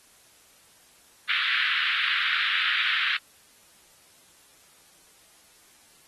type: band-pass noise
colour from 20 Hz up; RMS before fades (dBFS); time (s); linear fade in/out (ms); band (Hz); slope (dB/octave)
pink; -26; 1.29-3.17; 5; 1400 to 3700; 48
effects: white hiss -57 dBFS RMS until 6.07 s + AAC 32 kbps